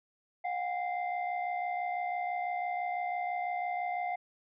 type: tone cluster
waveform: sine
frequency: 719 / 785 / 2084 Hz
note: F#5 / G5 / C7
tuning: -50 / +2 / -7 cents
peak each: -32 / -38 / -40 dBFS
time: 0.44-4.16 s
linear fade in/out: 10 ms
effects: tanh soft clip ceiling -24 dBFS